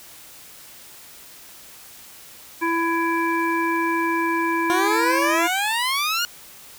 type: harmonic tone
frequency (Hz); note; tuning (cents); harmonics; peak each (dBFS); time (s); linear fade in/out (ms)
333.2; E4; +19; 1 / 3 / 5 / 7; -23 / -23 / -27 / -29; 2.61-5.48; 20
type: exponential sweep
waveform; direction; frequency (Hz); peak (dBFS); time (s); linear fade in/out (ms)
15% pulse; up; 349.2 to 1457; -14; 4.7-6.25; 0
effects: white hiss -44 dBFS RMS until 6.78 s